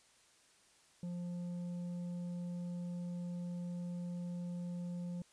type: tone with tanh clipping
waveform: sine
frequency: 175.6 Hz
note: F3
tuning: 10 cents sharp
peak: -40 dBFS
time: 1.03-5.22 s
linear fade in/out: 2 ms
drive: 6 dB
effects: white hiss -67 dBFS RMS until 5.32 s + resampled to 22050 Hz